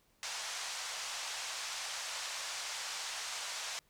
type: band-pass noise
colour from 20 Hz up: white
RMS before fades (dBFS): -41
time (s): 0.23-3.79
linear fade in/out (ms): 0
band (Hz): 640 to 7200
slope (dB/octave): 24
effects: pink hiss -71 dBFS RMS until 3.89 s